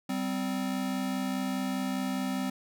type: tone pair together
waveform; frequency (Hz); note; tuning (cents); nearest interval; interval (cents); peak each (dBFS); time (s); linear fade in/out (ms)
square; 193.9 / 258.8; G3 / C4; -19 / -19; perfect fourth; 500; -34 / -32; 0.09-2.5; 5
effects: none